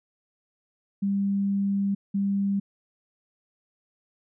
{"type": "tone bursts at uneven times", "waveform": "sine", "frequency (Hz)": 198.5, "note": "G3", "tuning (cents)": 22, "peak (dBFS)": -22, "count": 2, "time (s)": [[1.02, 1.95], [2.14, 2.6]], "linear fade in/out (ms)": 10, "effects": []}